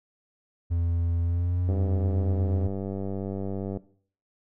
triangle tone with pitch glide, 85 to 89.23 Hz, F2 to F2, -46 to +38 cents, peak -21 dBFS, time 0.7-2.68 s, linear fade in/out 20 ms, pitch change +84 cents, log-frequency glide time 1.23-1.6 s
click train, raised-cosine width 2 ms, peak -20 dBFS, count 204, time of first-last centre 1.69-3.772 s, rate 97.5 Hz
effects noise-tail reverb RT60 0.5 s tail -17 dB re dry

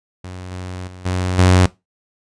sawtooth tone with level steps, 91.5 Hz, F#2, 19 cents flat, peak -26 / -23 / -31 / -14 / -5 dBFS, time 0.24-1.66 s, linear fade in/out 5 ms, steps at 0.51 / 0.87 / 1.05 / 1.38 s, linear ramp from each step 10 ms, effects noise-tail reverb RT60 0.2 s tail -19 dB re dry + resampled to 22050 Hz

